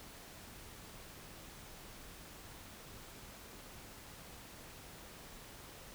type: silence
effects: pink hiss -53 dBFS RMS until 5.94 s